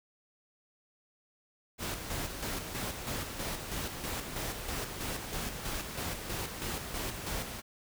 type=noise with tremolo; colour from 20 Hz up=pink; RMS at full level=-36 dBFS; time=1.78-7.62 s; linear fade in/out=50 ms; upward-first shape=square; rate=3.1 Hz; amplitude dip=45%; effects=none